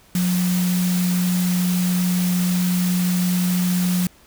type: tone in noise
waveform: sine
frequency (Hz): 180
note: F#3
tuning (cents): -47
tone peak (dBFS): -17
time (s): 0.15-4.07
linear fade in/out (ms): 2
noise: white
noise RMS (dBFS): -29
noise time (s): 0.15-4.07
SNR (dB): +9
effects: pink hiss -52 dBFS RMS until 4.26 s